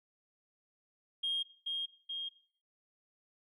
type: tone with echo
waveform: sine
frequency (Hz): 3235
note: G#7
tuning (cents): -46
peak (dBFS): -30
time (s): 1.23-1.43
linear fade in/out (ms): 10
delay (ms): 430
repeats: 2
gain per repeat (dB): -3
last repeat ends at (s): 2.29
effects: noise-tail reverb RT60 0.5 s tail -17 dB re dry + tanh soft clip ceiling -27 dBFS